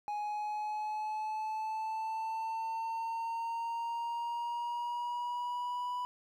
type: linear sweep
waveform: triangle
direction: up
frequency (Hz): 832 to 987.8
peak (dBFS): -32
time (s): 0.08-6.05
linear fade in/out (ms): 0
effects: 12-bit